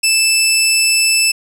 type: tone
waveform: 15% pulse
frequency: 2637 Hz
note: E7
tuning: in tune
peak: -3 dBFS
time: 0.03-1.32 s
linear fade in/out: 10 ms
effects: low-pass 12000 Hz 12 dB/octave + 7-bit